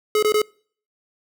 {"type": "tone bursts", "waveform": "square", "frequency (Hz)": 425, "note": "G#4", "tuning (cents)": 40, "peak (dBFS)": -16, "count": 3, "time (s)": [0.15, 0.418], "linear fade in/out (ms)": 2, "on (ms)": 76, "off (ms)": 20, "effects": ["noise-tail reverb RT60 0.5 s tail -26 dB re dry"]}